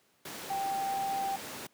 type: tone in noise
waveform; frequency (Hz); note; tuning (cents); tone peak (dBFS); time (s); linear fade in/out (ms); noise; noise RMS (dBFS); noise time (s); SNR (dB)
sine; 784; G5; 0; -30; 0.5-1.36; 5; pink; -41; 0.25-1.67; +8
effects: pink hiss -68 dBFS RMS until 1.73 s + high-pass 200 Hz 12 dB/octave